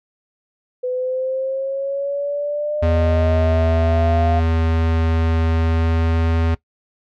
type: exponential sweep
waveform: sine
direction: up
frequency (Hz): 500 to 698.5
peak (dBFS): -19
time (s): 0.83-4.4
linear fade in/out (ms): 10
type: tone with pitch glide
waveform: square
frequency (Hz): 81.7 to 82.32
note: E2 to E2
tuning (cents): -15 to -2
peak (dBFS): -16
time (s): 2.82-6.55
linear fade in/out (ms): 10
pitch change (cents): +13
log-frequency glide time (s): 5.4-6.32
effects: noise-tail reverb RT60 0.1 s tail -19 dB re dry + low-pass 3000 Hz 12 dB/octave